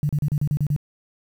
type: tone bursts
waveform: sine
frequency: 147 Hz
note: D3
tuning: 2 cents sharp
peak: -18 dBFS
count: 8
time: 0.03-0.763 s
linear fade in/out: 0 ms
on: 61 ms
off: 35 ms
effects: 8-bit